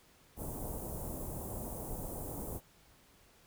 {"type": "band-stop noise", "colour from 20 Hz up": "pink", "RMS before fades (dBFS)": -41, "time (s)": [0.36, 2.61], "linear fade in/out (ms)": 50, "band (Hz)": [850, 9000], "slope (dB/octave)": 24, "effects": ["pink hiss -64 dBFS RMS until 3.46 s"]}